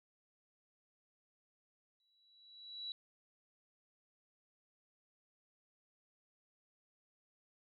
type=tone with exponential growth; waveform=sine; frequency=3922 Hz; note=B7; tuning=13 cents flat; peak=-39 dBFS; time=2-2.92 s; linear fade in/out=1 ms; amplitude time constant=200 ms; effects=none